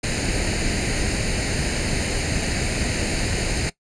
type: noise with comb filter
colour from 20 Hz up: pink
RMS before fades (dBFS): -23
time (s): 0.03-3.7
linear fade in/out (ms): 10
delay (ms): 0.44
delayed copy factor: +0.7
effects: noise-tail reverb RT60 0.1 s tail -18 dB re dry + resampled to 22050 Hz